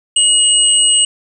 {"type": "tone pair together", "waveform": "sine", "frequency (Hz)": [2900, 8202], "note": ["F#7", "C9"], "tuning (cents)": [-35, -36], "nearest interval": "octave + tritone", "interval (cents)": 1799, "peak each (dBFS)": -11, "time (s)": [0.16, 1.05], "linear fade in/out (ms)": 5, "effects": []}